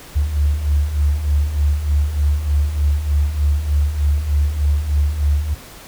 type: beating tone pair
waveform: sine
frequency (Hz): 70.7 / 74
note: C#2 / D2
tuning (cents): +35 / +14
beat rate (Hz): 3.3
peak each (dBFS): -21 / -15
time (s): 0.15-5.55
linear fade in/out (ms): 20
effects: pink hiss -39 dBFS RMS until 5.87 s